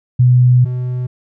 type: tone pair in turn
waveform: sine / triangle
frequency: 124.7 / 125.21 Hz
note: B2 / B2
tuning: +17 / +24 cents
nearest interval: unison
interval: 7 cents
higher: second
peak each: -6 / -15 dBFS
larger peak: first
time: 0.19-0.65 / 0.65-1.07 s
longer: first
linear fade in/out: 10 ms
effects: none